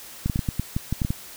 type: clicks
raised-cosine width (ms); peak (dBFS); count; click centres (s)
5; -11; 11; 0.26 / 0.298 / 0.359 / 0.392 / 0.488 / 0.596 / 0.765 / 0.926 / 1.018 / 1.049 / 1.105
effects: white hiss -42 dBFS RMS until 1.36 s